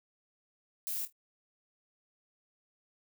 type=noise with echo; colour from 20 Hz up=violet; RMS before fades=-36 dBFS; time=0.87-1.05 s; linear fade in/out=0 ms; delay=25 ms; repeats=3; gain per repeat=-12 dB; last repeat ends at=1.125 s; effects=none